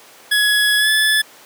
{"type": "tone with pitch glide", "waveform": "25% pulse", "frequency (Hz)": [1683, 1727.3], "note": ["G#6", "A6"], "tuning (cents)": [23, -32], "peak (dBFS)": -9, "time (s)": [0.31, 1.22], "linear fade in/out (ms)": 10, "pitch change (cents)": 45, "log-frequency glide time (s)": [0.78, 0.89], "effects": ["pink hiss -43 dBFS RMS until 1.45 s", "high-pass 400 Hz 12 dB/octave"]}